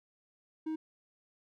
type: tone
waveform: triangle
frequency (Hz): 315.1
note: D#4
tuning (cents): +22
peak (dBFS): -31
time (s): 0.66-0.76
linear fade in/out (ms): 10
effects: none